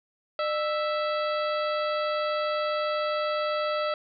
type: harmonic tone with a mistuned harmonic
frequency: 659.3 Hz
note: E5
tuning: in tune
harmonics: 1 / 2 / 3 / 4 / 5 / 6 / 7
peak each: -27 / -30 / -39 / -40 / -41 / -42 / -43 dBFS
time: 0.39-3.94 s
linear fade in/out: 2 ms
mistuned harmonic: 1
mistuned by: -150 cents
effects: none

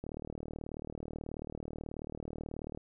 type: click train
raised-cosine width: 2 ms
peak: -27 dBFS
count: 106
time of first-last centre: 0.04-2.774 s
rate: 38.4 Hz
effects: none

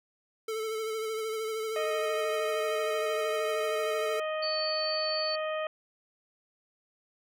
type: tone with vibrato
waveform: square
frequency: 440 Hz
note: A4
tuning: in tune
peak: -32 dBFS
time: 0.48-4.2 s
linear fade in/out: 5 ms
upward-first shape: sine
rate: 13 Hz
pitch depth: 31 cents each way
type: harmonic tone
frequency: 622.3 Hz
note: D#5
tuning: in tune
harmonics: 1 / 2 / 3 / 4 / 5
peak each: -31 / -37 / -41 / -43 / -45 dBFS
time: 1.76-5.67 s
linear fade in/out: 2 ms
type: tone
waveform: sine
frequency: 4498 Hz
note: C#8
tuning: 24 cents sharp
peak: -31 dBFS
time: 4.42-5.36 s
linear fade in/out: 10 ms
effects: none

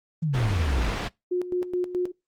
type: exponential sweep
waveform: sine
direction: down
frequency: 167.7 to 49 Hz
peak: -22 dBFS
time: 0.22-0.91 s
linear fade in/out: 10 ms
type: low-pass noise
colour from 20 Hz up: pink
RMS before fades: -30 dBFS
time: 0.33-1.09 s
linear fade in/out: 20 ms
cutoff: 3800 Hz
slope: 12 dB/octave
type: tone with tremolo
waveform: sine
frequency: 359.7 Hz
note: F#4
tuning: 49 cents flat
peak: -22 dBFS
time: 1.31-2.12 s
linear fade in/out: 10 ms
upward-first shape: square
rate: 4.7 Hz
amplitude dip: 70%
effects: noise-tail reverb RT60 0.2 s tail -24 dB re dry + Opus 24 kbps

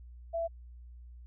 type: tone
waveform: sine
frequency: 667 Hz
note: E5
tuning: 20 cents sharp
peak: -30 dBFS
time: 0.33-0.48 s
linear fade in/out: 20 ms
effects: added 60 Hz sine -47 dBFS peak until 1.26 s

